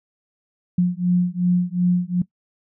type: beating tone pair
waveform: sine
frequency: 177 / 179.7 Hz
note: F3 / F3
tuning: +23 / +50 cents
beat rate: 2.7 Hz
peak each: -19 dBFS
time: 0.78-2.22 s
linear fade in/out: 5 ms
effects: noise-tail reverb RT60 0.1 s tail -19 dB re dry